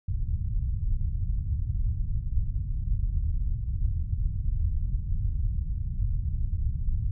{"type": "low-pass noise", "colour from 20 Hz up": "pink", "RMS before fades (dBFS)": -27, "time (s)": [0.08, 7.11], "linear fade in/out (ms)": 5, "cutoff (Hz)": 110, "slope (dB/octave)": 24, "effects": []}